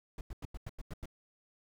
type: noise bursts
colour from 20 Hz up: brown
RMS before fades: -41 dBFS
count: 8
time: 0.18-1.057 s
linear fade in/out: 2 ms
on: 30 ms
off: 91 ms
effects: none